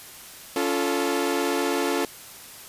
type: chord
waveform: sawtooth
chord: Db augmented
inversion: none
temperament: equal with one note detuned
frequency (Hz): 281.4 / 349.2 / 440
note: Db4 / F4 / A4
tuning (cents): +26 / 0 / 0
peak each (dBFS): -23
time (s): 0.56-2.05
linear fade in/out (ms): 2
effects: white hiss -43 dBFS RMS until 2.68 s + resampled to 32000 Hz